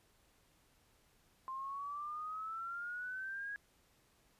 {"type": "exponential sweep", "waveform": "sine", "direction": "up", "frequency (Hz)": [1046.5, 1661.2], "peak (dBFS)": -40, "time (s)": [1.48, 3.56], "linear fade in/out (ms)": 0, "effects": ["pink hiss -71 dBFS RMS until 4.39 s", "resampled to 32000 Hz"]}